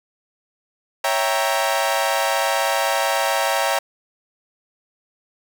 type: chord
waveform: sawtooth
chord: C# diminished seventh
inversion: none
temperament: equal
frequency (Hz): 554.4 / 659.3 / 784 / 932.3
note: C#5 / E5 / G5 / Bb5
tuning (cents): 0 / 0 / 0 / 0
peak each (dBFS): -20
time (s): 1.04-3.79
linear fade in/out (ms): 5
effects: none